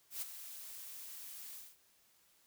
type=noise with ADSR envelope; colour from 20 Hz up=blue; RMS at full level=-39 dBFS; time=0.1-1.77 s; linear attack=120 ms; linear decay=16 ms; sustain=-10 dB; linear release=220 ms; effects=white hiss -70 dBFS RMS until 2.46 s